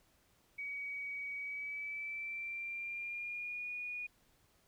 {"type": "tone with pitch glide", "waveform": "sine", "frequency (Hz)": [2262, 2453], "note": ["C#7", "D#7"], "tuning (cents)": [34, -25], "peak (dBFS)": -39, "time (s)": [0.58, 4.07], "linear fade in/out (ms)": 10, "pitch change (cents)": 141, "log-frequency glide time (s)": [1.36, 3.69], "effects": ["pink hiss -71 dBFS RMS until 4.67 s"]}